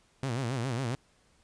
sawtooth tone with vibrato, 124.9 Hz, B2, 20 cents sharp, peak -26 dBFS, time 0.23-0.95 s, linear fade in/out 0 ms, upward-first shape sine, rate 7.3 Hz, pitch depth 170 cents each way, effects pink hiss -66 dBFS RMS until 1.43 s + resampled to 22050 Hz

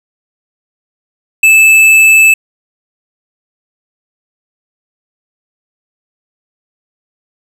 sine tone with hard clipping, 2624 Hz, E7, 9 cents flat, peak -4 dBFS, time 1.43-2.34 s, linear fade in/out 5 ms, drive 9 dB, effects none

